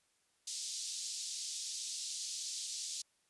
white band-pass noise, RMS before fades -42 dBFS, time 0.47-3.02 s, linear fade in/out 5 ms, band 3900 to 7700 Hz, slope 24 dB/octave, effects white hiss -75 dBFS RMS until 3.29 s + resampled to 24000 Hz

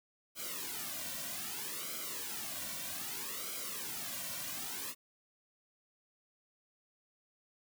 white noise with flanger, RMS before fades -41 dBFS, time 0.35-4.95 s, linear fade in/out 50 ms, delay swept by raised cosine 1.1 to 2.4 ms, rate 0.63 Hz, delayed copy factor -0.9, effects none

